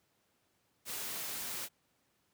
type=noise; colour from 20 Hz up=white; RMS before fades=-40 dBFS; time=0.85-1.69 s; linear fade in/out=50 ms; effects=pink hiss -75 dBFS RMS until 2.33 s + high-pass 100 Hz 12 dB/octave